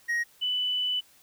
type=tone pair in turn; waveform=triangle / sine; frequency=1882 / 2987 Hz; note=A#6 / F#7; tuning=+16 / +16 cents; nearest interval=minor sixth; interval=800 cents; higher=second; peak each=-23 / -25 dBFS; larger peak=first; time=0.08-0.24 / 0.41-1.01 s; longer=second; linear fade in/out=20 ms; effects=white hiss -59 dBFS RMS until 1.22 s